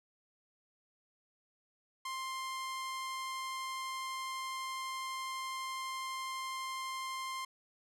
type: tone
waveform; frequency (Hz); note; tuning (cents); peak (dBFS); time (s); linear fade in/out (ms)
sawtooth; 1052; C6; +9; -34; 2.05-7.45; 5
effects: low-pass 11000 Hz 12 dB/octave